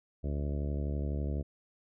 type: harmonic tone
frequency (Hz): 72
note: D2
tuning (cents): -34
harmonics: 1 / 2 / 3 / 4 / 5 / 6 / 7 / 8 / 9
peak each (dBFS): -32 / -38 / -42 / -44 / -46 / -48 / -49 / -50 / -51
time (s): 0.23-1.43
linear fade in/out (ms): 20
effects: none